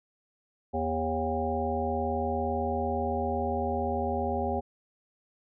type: harmonic tone with a mistuned harmonic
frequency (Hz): 80.2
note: E2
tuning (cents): -47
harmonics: 1 / 3 / 5 / 7 / 9 / 10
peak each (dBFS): -34 / -34 / -34 / -34 / -34 / -34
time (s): 0.73-4.61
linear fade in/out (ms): 20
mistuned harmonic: 7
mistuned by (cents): -38
effects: none